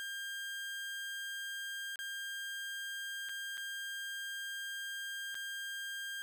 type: tone with dropouts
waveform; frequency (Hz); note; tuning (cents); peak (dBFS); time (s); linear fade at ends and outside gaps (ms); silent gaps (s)
30% pulse; 1600; G6; +35; -37; 0-6.22; 0; 1.958-1.99 / 3.288-3.293 / 3.572-3.578 / 5.345-5.352
effects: none